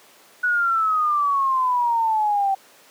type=exponential sweep; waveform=sine; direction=down; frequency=1480 to 771 Hz; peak=-17 dBFS; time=0.43-2.55 s; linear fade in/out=10 ms; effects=pink hiss -50 dBFS RMS until 2.9 s + high-pass 400 Hz 12 dB/octave